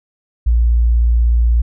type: tone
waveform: sine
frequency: 58.27 Hz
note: A#1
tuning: in tune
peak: -9 dBFS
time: 0.46-1.62 s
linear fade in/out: 10 ms
effects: none